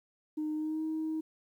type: tone with pitch glide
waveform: sine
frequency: 306.9 to 315.7 Hz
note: D#4 to D#4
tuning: -24 to +25 cents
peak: -30 dBFS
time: 0.37-1.21 s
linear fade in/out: 10 ms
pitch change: +49 cents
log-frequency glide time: 0.54-0.83 s
effects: tanh soft clip ceiling -28 dBFS + 11-bit